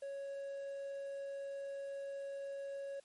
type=tone; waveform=triangle; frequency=554.4 Hz; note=C#5; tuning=in tune; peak=-39 dBFS; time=0.02-3 s; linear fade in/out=5 ms; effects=white hiss -69 dBFS RMS until 3.04 s + MP3 48 kbps